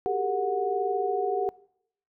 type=tone cluster; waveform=sine; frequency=379.8 / 401 / 455 / 734 Hz; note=F#4 / G4 / A#4 / F#5; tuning=+45 / +39 / -42 / -14 cents; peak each=-35 / -28 / -32 / -28 dBFS; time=0.06-1.49 s; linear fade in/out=0 ms; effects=noise-tail reverb RT60 0.7 s tail -23 dB re dry